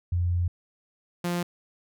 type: tone pair in turn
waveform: sine / sawtooth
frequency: 87.7 / 174.79 Hz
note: F2 / F3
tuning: +8 / +2 cents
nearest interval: octave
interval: 1194 cents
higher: second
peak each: -22 dBFS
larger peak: neither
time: 0.12-0.48 / 1.24-1.43 s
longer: first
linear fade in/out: 5 ms
effects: none